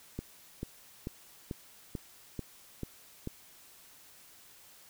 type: click train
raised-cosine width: 3 ms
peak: -23 dBFS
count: 8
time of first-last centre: 0.19-3.274 s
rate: 2.27 Hz
effects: white hiss -57 dBFS RMS until 4.89 s